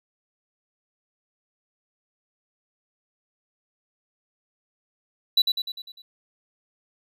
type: tone with echo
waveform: triangle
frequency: 3951 Hz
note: B7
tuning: in tune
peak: -13 dBFS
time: 5.37-5.42 s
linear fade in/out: 5 ms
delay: 100 ms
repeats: 6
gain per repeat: -5 dB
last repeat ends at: 6.02 s
effects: none